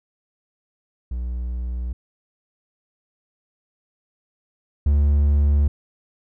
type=tone pair in turn; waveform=triangle; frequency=60.8 / 72.3 Hz; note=B1 / D2; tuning=-26 / -27 cents; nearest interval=minor third; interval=299 cents; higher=second; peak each=-22 / -12 dBFS; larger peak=second; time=1.11-1.93 / 4.86-5.68 s; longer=neither; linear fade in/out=5 ms; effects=none